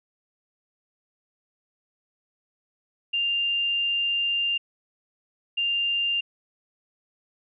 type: tone bursts at uneven times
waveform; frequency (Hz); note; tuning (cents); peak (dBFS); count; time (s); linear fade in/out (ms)
sine; 2795; F7; +1; -22; 2; 3.13-4.58 / 5.57-6.21; 10
effects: none